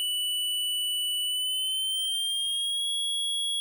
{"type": "tone with pitch glide", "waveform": "square", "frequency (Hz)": [2967, 3330], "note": ["F#7", "G#7"], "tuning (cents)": [4, 4], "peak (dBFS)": -27, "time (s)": [0, 3.6], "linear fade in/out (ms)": 0, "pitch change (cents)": 200, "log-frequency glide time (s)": [1.26, 2.88], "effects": []}